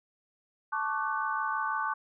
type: chord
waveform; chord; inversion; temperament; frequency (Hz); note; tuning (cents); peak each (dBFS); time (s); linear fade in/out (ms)
sine; D major seventh; second; equal with one note detuned; 880 / 1108.7 / 1174.7 / 1503.2; A5 / C#6 / D6 / F#6; 0 / 0 / 0 / +27; -34; 0.72-1.94; 10
effects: none